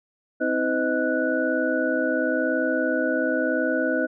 sine tone cluster, 260.5 / 321.4 / 510 / 627 / 1477 Hz, C4 / E4 / C5 / D#5 / F#6, -7 / -44 / -44 / +13 / -3 cents, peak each -27 dBFS, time 0.4-4.07 s, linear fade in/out 20 ms, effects none

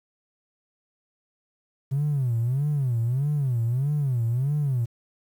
triangle tone with vibrato, 130.81 Hz, C3, in tune, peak -18 dBFS, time 1.91-4.86 s, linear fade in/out 20 ms, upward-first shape sine, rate 1.6 Hz, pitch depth 230 cents each way, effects tanh soft clip ceiling -18 dBFS + 9-bit

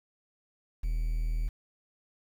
triangle tone with quantisation, 40 Hz, D#1, 49 cents sharp, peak -25 dBFS, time 0.83-1.49 s, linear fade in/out 10 ms, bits 9, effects none

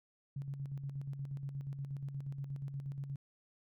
sine tone with tremolo, 138.59 Hz, C#3, in tune, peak -37 dBFS, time 0.36-3.16 s, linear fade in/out 5 ms, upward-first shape square, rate 8.4 Hz, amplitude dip 50%, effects none

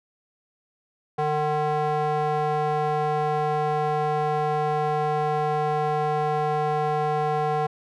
square tone with band-pass filter, 151 Hz, D3, 48 cents sharp, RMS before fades -24 dBFS, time 1.18-7.67 s, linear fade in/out 10 ms, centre 720 Hz, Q 2, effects none

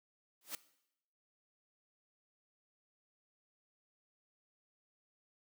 white noise with exponential growth, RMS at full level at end -37 dBFS, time 0.41-0.55 s, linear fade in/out 2 ms, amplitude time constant 29 ms, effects noise-tail reverb RT60 0.8 s tail -18 dB re dry + high-pass 200 Hz 12 dB/octave

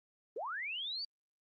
sine linear sweep, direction up, 382 to 4713 Hz, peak -37 dBFS, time 0.36-1.05 s, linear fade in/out 5 ms, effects Opus 24 kbps

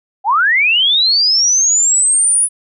sine linear sweep, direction up, 738 to 9956 Hz, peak -9 dBFS, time 0.24-2.49 s, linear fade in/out 50 ms, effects none

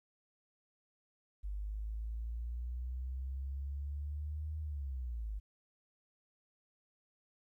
sine linear two-way sweep, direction up then down, 49.37 to 77.78 to 49.37 Hz, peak -37 dBFS, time 1.43-5.4 s, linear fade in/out 20 ms, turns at 4.6 s, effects 13-bit

